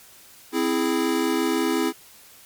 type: chord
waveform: square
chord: C augmented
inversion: none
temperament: equal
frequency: 261.6 / 329.6 / 415.3 Hz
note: C4 / E4 / G#4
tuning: 0 / 0 / 0 cents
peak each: -26 / -24 / -27 dBFS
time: 0.52-1.93 s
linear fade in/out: 50 ms
effects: white hiss -49 dBFS RMS until 2.45 s + MP3 96 kbps